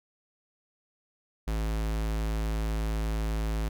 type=tone; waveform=square; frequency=54.1 Hz; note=A1; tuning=29 cents flat; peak=-28 dBFS; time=1.47-3.69 s; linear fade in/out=10 ms; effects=none